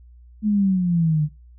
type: exponential sweep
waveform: sine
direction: down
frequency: 216.1 to 146.83 Hz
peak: -16 dBFS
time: 0.42-1.29 s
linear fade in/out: 50 ms
effects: noise-tail reverb RT60 0.2 s tail -17 dB re dry + added 60 Hz sine -44 dBFS peak until 1.58 s